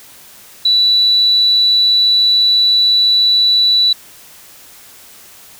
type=tone; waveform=sine; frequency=3953 Hz; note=B7; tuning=1 cent sharp; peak=-8 dBFS; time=0.65-3.93 s; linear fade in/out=5 ms; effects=white hiss -40 dBFS RMS until 5.59 s